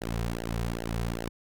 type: tone with flanger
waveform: sawtooth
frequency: 57.3 Hz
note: A#1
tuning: 29 cents flat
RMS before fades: -32 dBFS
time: 0.01-1.29 s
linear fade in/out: 10 ms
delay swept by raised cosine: 0.82 to 3.52 ms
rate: 2.5 Hz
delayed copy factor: -1
effects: none